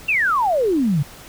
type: exponential sweep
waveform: sine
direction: down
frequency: 2794 to 132.5 Hz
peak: -15 dBFS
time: 0.08-1.03 s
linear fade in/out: 10 ms
effects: pink hiss -41 dBFS RMS until 1.28 s